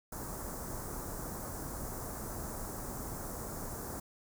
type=band-stop noise; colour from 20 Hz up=pink; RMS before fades=-41 dBFS; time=0.12-4 s; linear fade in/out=5 ms; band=1400 to 6400 Hz; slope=24 dB/octave; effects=none